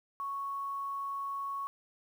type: tone with quantisation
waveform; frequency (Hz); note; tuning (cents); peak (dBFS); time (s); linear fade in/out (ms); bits
sine; 1108.7; C#6; 0; -34; 0.2-1.67; 0; 10
effects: none